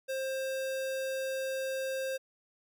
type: tone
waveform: square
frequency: 530 Hz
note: C5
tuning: 22 cents sharp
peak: -33 dBFS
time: 0.08-2.18 s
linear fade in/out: 20 ms
effects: none